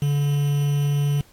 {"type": "tone with quantisation", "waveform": "triangle", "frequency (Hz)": 143.8, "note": "D3", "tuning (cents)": -36, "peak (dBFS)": -16, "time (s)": [0.02, 1.21], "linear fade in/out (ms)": 2, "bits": 6, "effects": ["pink hiss -55 dBFS RMS until 1.32 s", "AAC 64 kbps"]}